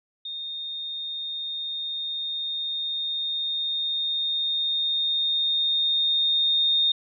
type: tone with level ramp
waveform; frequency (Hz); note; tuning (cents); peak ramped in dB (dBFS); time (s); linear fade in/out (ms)
sine; 3672; A#7; -27; -31 to -18; 0.25-6.92; 5
effects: none